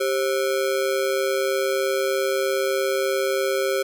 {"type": "ring-modulated tone", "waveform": "square", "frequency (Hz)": 464.3, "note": "A#4", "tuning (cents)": -7, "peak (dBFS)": -18, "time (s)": [0, 3.83], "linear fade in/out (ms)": 10, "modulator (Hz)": 71.6, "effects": []}